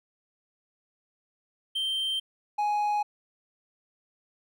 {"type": "tone pair in turn", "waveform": "triangle", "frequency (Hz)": [3136, 833.3], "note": ["G7", "G#5"], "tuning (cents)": [0, 6], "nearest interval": "octave + major seventh", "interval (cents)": 2294, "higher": "first", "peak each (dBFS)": [-25, -22], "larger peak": "second", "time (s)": [[1.75, 2.2], [2.58, 3.03]], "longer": "neither", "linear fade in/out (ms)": 10, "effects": []}